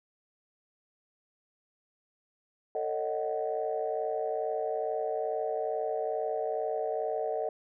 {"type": "chord", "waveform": "sine", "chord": "D# half-diminished seventh", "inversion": "second", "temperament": "just", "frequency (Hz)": [448, 560, 622.3, 746.7], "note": ["A4", "C#5", "D#5", "F#5"], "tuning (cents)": [31, 18, 0, 16], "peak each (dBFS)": [-33, -38, -33, -35], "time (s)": [2.75, 7.49], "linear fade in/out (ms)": 2, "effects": ["tanh soft clip ceiling -19 dBFS"]}